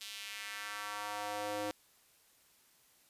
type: tone with high-pass filter sweep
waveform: square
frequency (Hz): 103.83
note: G#2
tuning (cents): 0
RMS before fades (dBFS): -41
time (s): 0.01-1.71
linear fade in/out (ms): 0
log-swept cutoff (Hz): 3500 to 410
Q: 1.7
effects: white hiss -67 dBFS RMS until 3.09 s + resampled to 32000 Hz